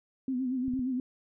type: tone with vibrato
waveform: sine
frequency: 256.2 Hz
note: C4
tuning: 36 cents flat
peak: -28 dBFS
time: 0.28-1 s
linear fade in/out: 2 ms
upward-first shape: sine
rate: 8.6 Hz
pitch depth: 69 cents each way
type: clicks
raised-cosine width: 5 ms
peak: -32 dBFS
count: 3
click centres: 0.681 / 0.737 / 0.793 s
effects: none